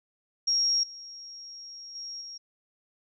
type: tone with level steps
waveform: sine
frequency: 5588 Hz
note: F8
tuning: in tune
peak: -22 / -41 / -36 / -39 dBFS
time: 0.47-2.38 s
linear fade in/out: 10 ms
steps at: 0.83 / 1.95 / 2.21 s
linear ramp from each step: 5 ms
effects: none